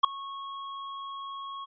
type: tone with ADSR envelope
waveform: square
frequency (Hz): 1099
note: C#6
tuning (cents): -15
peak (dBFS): -13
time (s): 0.03-1.66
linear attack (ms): 14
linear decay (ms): 4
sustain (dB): -24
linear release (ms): 25
effects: resampled to 11025 Hz